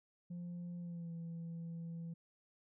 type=tone with pitch glide; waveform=sine; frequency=174.61 to 167.11 Hz; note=F3 to E3; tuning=0 to +24 cents; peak=-40 dBFS; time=0.3-2.14 s; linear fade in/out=10 ms; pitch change=-76 cents; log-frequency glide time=0.79-1.12 s; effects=tanh soft clip ceiling -41 dBFS